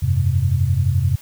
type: chord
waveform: sine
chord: F suspended second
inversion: none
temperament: equal with one note detuned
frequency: 87.31 / 98.85 / 130.81 Hz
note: F2 / G2 / C3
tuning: 0 / +15 / 0 cents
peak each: -19 dBFS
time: 0.02-1.16 s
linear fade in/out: 10 ms
effects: white hiss -45 dBFS RMS until 1.21 s